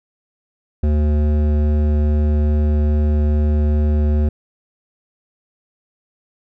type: tone with hard clipping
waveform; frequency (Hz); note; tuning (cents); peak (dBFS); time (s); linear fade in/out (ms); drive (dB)
sine; 74.8; D2; +32; -15; 0.83-4.29; 5; 13
effects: none